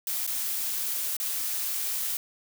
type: noise with dropouts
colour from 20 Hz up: blue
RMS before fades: -30 dBFS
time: 0.07-2.17 s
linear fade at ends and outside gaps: 1 ms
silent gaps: 0.266-0.275 / 1.167-1.2 s
effects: none